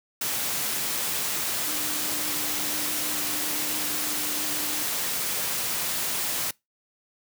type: tone in noise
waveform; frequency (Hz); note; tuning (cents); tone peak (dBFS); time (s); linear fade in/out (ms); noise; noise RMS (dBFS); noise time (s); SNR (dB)
sine; 300.1; D4; +38; -39; 1.67-4.83; 5; white; -28; 0.21-6.51; -14
effects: noise-tail reverb RT60 0.2 s tail -24 dB re dry + high-pass 100 Hz 12 dB/octave